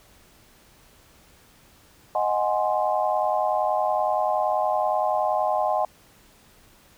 sine chord, Ab dominant seventh, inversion second, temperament equal, 622.3 / 740 / 830.6 / 1046.5 Hz, Eb5 / Gb5 / Ab5 / C6, 0 / 0 / 0 / 0 cents, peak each -25 / -25 / -26 / -29 dBFS, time 2.15-5.85 s, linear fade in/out 2 ms, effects pink hiss -55 dBFS RMS until 6.97 s

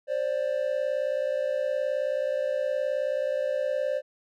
triangle tone pair together, 528.3 / 587.3 Hz, C5 / D5, +17 / 0 cents, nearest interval major second, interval 183 cents, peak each -26 dBFS, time 0.07-4.02 s, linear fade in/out 50 ms, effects none

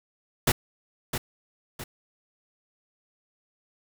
pink noise with echo, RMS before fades -21 dBFS, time 0.47-0.52 s, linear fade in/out 5 ms, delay 660 ms, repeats 2, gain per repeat -8 dB, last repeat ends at 1.84 s, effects none

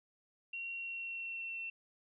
sine tone with pitch glide, 2743 to 2702 Hz, F7 to E7, -32 to +42 cents, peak -39 dBFS, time 0.53-1.7 s, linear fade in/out 5 ms, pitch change -26 cents, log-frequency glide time 0.74-1.55 s, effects none

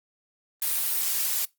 blue noise, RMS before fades -26 dBFS, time 0.62-1.45 s, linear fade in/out 2 ms, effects noise-tail reverb RT60 0.2 s tail -23 dB re dry + Opus 32 kbps

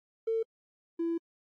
triangle tone pair in turn, 449.5 / 334.4 Hz, A4 / E4, +37 / +25 cents, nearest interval perfect fourth, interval 512 cents, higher first, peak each -23 / -25 dBFS, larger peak first, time 0.27-0.43 / 0.99-1.18 s, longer second, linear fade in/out 10 ms, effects tanh soft clip ceiling -25 dBFS + AAC 48 kbps

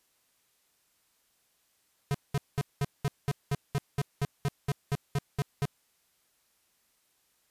square tone bursts, 141.6 Hz, C#3, 37 cents sharp, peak -26 dBFS, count 16, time 2.11-5.654 s, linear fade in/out 0 ms, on 34 ms, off 200 ms, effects white hiss -71 dBFS RMS until 7.5 s + resampled to 32000 Hz

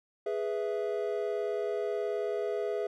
triangle chord, E major, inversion first, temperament equal, 415.3 / 493.9 / 659.3 Hz, G#4 / B4 / E5, 0 / 0 / 0 cents, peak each -30 / -34 / -34 dBFS, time 0.26-2.87 s, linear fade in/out 5 ms, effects none

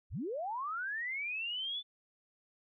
sine linear sweep, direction up, 35.46 to 3520 Hz, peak -35 dBFS, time 0.1-1.83 s, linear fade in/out 50 ms, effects none

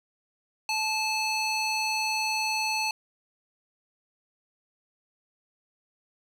square tone with band-pass filter, 870 Hz, A5, 20 cents flat, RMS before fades -28 dBFS, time 0.69-2.91 s, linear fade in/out 2 ms, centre 3800 Hz, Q 0.98, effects 9-bit

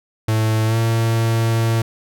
45% pulse tone with pitch glide, 110 to 113.94 Hz, A2 to A#2, 0 to -39 cents, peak -15 dBFS, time 0.28-1.82 s, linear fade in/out 5 ms, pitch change +61 cents, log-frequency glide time 0.66-0.76 s, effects none

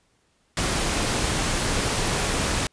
pink noise, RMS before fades -24 dBFS, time 0.57-2.67 s, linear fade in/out 2 ms, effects pink hiss -66 dBFS RMS until 2.72 s + resampled to 22050 Hz

